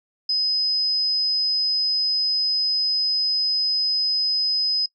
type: tone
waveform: sine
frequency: 5040 Hz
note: D#8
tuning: 21 cents sharp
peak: -19 dBFS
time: 0.29-4.86 s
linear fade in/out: 5 ms
effects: noise-tail reverb RT60 0.1 s tail -20 dB re dry